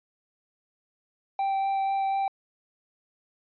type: tone with vibrato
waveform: triangle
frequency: 781 Hz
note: G5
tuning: 7 cents flat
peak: -22 dBFS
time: 1.39-2.28 s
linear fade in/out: 2 ms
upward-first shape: sine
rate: 4.1 Hz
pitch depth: 8 cents each way
effects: resampled to 11025 Hz